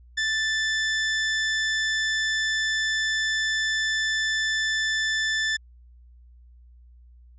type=tone; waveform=sawtooth; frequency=1760 Hz; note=A6; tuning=in tune; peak=-19 dBFS; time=0.17-5.57 s; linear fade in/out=10 ms; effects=added 60 Hz sine -48 dBFS peak until 7.38 s + resampled to 16000 Hz